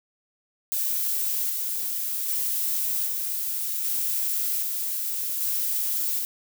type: noise with tremolo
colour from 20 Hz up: violet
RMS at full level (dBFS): -26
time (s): 0.72-6.25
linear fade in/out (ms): 0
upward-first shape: square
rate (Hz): 0.64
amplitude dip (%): 25
effects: none